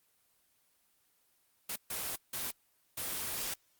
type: noise bursts at uneven times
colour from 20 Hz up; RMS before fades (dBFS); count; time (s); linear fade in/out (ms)
white; -37; 4; 1.69-1.76 / 1.9-2.16 / 2.33-2.51 / 2.97-3.54; 5
effects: white hiss -72 dBFS RMS until 3.79 s + Opus 24 kbps